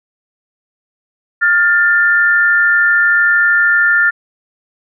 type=tone pair together; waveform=sine; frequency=1412 / 1779 Hz; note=F6 / A6; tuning=+19 / +19 cents; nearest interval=major third; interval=400 cents; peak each=-11 dBFS; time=1.41-4.11 s; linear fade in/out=20 ms; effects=none